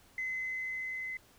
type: tone with level ramp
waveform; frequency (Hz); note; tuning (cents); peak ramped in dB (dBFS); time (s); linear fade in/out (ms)
sine; 2043; C7; -42; -32 to -36; 0.18-1.17; 2
effects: tanh soft clip ceiling -28 dBFS + pink hiss -62 dBFS RMS until 1.38 s